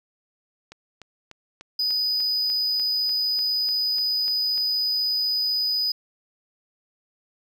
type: click train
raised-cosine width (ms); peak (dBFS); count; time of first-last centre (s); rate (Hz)
0.2; -24; 14; 0.72-4.578; 3.37
type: tone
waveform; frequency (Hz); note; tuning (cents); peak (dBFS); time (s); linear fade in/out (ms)
triangle; 4978; D#8; 0; -20; 1.79-5.92; 5
effects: none